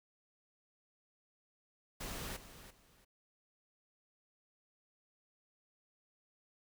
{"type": "noise with echo", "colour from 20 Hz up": "pink", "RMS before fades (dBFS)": -43, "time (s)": [2, 2.37], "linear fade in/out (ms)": 10, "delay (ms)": 340, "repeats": 2, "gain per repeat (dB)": -12, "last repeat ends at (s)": 3.05, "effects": []}